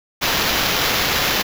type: noise with sample-and-hold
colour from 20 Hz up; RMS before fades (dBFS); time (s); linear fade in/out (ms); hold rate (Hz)
violet; -19; 0.21-1.43; 20; 8820
effects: none